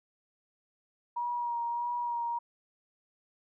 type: tone with vibrato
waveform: sine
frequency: 952 Hz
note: A#5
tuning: 36 cents sharp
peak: -30 dBFS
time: 1.16-2.39 s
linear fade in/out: 10 ms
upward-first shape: sine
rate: 1.6 Hz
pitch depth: 21 cents each way
effects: none